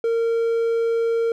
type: tone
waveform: triangle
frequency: 460 Hz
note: A#4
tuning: 23 cents flat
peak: -16 dBFS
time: 0.04-1.32 s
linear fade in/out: 2 ms
effects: none